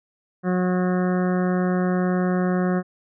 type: harmonic tone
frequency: 181.9 Hz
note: F#3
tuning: 29 cents flat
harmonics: 1 / 2 / 3 / 4 / 6 / 7 / 8 / 9 / 10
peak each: -20 / -26 / -30 / -32 / -36 / -37 / -38 / -39 / -40 dBFS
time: 0.43-2.83 s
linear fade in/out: 50 ms
effects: none